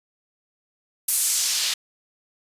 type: noise with band-pass filter sweep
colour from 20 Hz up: white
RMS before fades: -23 dBFS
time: 1.08-1.74 s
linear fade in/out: 5 ms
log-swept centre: 11000 to 3600 Hz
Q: 1.3
effects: resampled to 32000 Hz